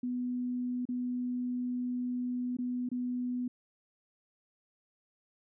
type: tone with dropouts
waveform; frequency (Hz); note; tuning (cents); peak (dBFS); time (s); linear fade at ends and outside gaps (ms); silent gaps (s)
sine; 247.7; B3; +5; -31; 0.03-3.48; 5; 0.854-0.888 / 2.569-2.586 / 2.89-2.915
effects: none